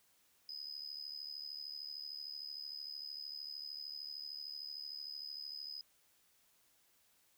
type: tone with amplitude modulation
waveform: sine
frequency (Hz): 5020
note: D#8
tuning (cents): +15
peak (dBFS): -38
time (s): 0.49-5.81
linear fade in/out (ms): 2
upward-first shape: sine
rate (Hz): 73.2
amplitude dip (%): 90
effects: tanh soft clip ceiling -39 dBFS + white hiss -72 dBFS RMS until 7.37 s